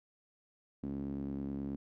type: tone with band-pass filter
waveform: sawtooth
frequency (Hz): 69.3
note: C#2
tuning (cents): 0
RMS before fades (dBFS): -39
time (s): 0.83-1.76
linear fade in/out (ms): 0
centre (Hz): 250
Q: 4.2
effects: none